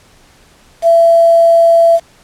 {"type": "tone with quantisation", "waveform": "sine", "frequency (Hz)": 670, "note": "E5", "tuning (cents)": 28, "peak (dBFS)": -4, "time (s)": [0.82, 2], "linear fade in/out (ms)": 50, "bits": 5, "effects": ["pink hiss -46 dBFS RMS until 2.23 s", "low-pass 10000 Hz 12 dB/octave"]}